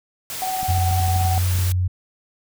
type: noise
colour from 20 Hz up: white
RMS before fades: -30 dBFS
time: 0.3-1.72 s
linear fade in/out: 0 ms
type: tone with tremolo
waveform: sine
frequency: 752 Hz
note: F#5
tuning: 28 cents sharp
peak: -21 dBFS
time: 0.42-1.38 s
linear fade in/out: 0 ms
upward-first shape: sine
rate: 18 Hz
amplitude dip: 35%
type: clicks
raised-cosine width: 5 ms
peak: -22 dBFS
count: 12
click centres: 0.631 / 0.705 / 0.78 / 0.91 / 1.002 / 1.08 / 1.162 / 1.212 / 1.252 / 1.377 / 1.554 / 1.588 s
type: tone with pitch glide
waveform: sine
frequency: 89.5 to 90.91 Hz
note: F2 to F#2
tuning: +43 to -30 cents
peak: -17 dBFS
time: 0.68-1.88 s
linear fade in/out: 10 ms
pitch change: +27 cents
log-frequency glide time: 1.25-1.49 s
effects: none